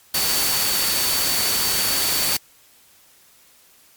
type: tone in noise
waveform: sine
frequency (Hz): 4506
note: C#8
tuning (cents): +28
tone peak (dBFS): -25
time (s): 0.14-2.37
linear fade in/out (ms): 5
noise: white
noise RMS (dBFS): -21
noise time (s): 0.14-2.37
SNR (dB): -7
effects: white hiss -53 dBFS RMS until 3.96 s + MP3 96 kbps